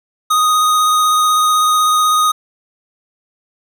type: tone with vibrato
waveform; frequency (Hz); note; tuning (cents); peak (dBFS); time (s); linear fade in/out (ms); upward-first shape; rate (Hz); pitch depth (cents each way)
square; 1244.5; D#6; 0; -11; 0.3-2.32; 10; sine; 16; 11
effects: none

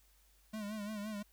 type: tone with vibrato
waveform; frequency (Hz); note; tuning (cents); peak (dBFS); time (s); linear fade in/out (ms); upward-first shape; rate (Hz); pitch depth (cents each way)
square; 210.3; G#3; +22; -40; 0.53-1.23; 10; sine; 5.8; 70
effects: added 50 Hz sine -67 dBFS peak until 1.32 s + white hiss -70 dBFS RMS until 1.32 s

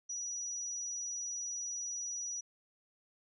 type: tone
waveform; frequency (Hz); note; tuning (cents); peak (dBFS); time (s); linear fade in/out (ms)
sine; 5840; F#8; -24; -37; 0.09-2.41; 10
effects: none

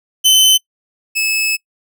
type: tone pair in turn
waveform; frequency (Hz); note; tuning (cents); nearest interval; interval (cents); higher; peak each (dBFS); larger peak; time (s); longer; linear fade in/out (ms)
sawtooth; 3051 / 2598; G7 / E7; -48 / -26; minor third; 278; first; -4 / -11; first; 0.24-0.58 / 1.15-1.57; second; 20
effects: noise-tail reverb RT60 0.1 s tail -24 dB re dry

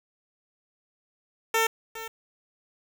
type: tone with echo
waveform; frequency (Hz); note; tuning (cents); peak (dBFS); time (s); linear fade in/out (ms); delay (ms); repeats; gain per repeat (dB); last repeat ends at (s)
10% pulse; 449.9; A4; +39; -13; 1.54-1.67; 5; 410; 1; -15; 2.08
effects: 8-bit

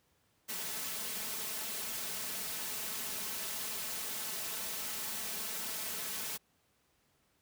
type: noise with comb filter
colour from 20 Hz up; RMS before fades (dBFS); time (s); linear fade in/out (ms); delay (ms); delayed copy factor
white; -39; 0.48-6.38; 20; 4.6; +0.6
effects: pink hiss -73 dBFS RMS until 7.41 s + high-pass 60 Hz 12 dB/octave

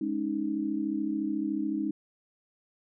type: chord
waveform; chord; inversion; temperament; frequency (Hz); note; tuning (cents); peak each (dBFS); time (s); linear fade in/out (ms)
sine; Ab suspended fourth; none; equal; 207.7 / 277.2 / 311.1; Ab3 / Db4 / Eb4; 0 / 0 / 0; -34 / -33 / -30; 0.01-1.91; 5
effects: none

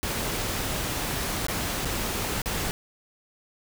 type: noise with dropouts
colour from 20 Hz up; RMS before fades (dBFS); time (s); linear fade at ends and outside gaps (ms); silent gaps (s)
pink; -29; 0.03-2.71; 0; 1.467-1.484 / 1.848-1.854 / 2.418-2.458
effects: none

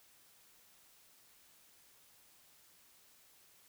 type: silence
effects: white hiss -65 dBFS RMS until 3.68 s

